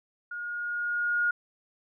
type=tone with level ramp; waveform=sine; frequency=1432 Hz; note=F6; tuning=43 cents sharp; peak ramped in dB=-34 to -22 dBFS; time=0.31-1.31 s; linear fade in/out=5 ms; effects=none